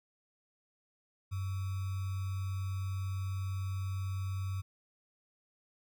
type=tone with sample-and-hold; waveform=sine; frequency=95.5 Hz; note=G2; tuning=45 cents flat; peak=-33 dBFS; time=1.31-4.62 s; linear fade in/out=20 ms; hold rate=1225 Hz; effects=none